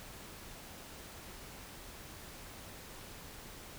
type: silence
effects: pink hiss -50 dBFS RMS until 3.78 s